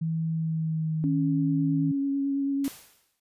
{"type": "tone with pitch glide", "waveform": "sine", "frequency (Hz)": [162, 157.48], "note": ["E3", "D#3"], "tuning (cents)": [-30, 21], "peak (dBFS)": -25, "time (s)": [0.01, 1.92], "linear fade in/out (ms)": 10, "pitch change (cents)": -49, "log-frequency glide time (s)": [0.31, 1.01]}
{"type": "tone with vibrato", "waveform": "sine", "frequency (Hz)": 277.2, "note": "C#4", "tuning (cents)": 0, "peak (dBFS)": -24, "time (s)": [1.04, 2.68], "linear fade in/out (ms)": 0, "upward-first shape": "triangle", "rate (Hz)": 9.1, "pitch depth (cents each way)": 17}
{"type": "noise with exponential decay", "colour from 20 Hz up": "white", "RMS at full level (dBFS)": -38, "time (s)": [2.64, 3.2], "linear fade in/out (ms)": 5, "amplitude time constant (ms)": 120}
{"effects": ["resampled to 32000 Hz"]}